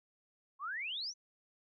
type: exponential sweep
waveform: sine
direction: up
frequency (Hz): 1046.5 to 6210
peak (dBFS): -37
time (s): 0.59-1.14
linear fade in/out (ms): 50
effects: none